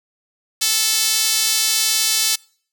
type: tone with high-pass filter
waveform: sawtooth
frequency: 438.7 Hz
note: A4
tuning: 5 cents flat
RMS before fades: -18 dBFS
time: 0.61-2.36 s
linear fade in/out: 10 ms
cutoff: 4500 Hz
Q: 1.2
effects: noise-tail reverb RT60 0.5 s tail -25 dB re dry